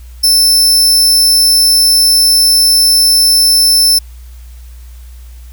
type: tone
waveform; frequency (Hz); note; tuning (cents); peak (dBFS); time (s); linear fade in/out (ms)
sawtooth; 5300; E8; +9; -3; 0.23-3.99; 10
effects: added 60 Hz sine -29 dBFS peak until 5.52 s + white hiss -46 dBFS RMS until 5.52 s